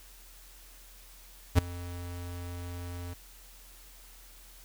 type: tone with ADSR envelope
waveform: square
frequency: 87.9 Hz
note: F2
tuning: 12 cents sharp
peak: -16 dBFS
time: 1.55-3.14 s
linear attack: 35 ms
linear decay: 6 ms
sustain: -22 dB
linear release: 10 ms
effects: added 42 Hz sine -53 dBFS peak until 4.64 s + white hiss -55 dBFS RMS until 4.64 s